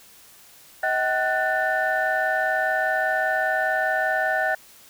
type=tone cluster; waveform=sine; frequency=635 / 760 / 1481 / 1785 Hz; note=D#5 / F#5 / F#6 / A6; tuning=+35 / +46 / +1 / +24 cents; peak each=-25 dBFS; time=0.83-4.55 s; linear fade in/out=5 ms; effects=tanh soft clip ceiling -12 dBFS + white hiss -50 dBFS RMS until 4.89 s